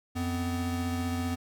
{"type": "tone pair together", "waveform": "square", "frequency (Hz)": [88.95, 251.6], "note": ["F2", "B3"], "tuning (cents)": [32, 32], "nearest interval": "octave + tritone", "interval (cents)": 1800, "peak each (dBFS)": [-33, -32], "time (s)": [0.15, 1.36], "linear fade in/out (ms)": 20, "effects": []}